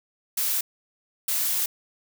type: noise bursts at uneven times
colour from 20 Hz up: blue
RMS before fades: -25 dBFS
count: 2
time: 0.37-0.61 / 1.28-1.66 s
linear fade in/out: 5 ms
effects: none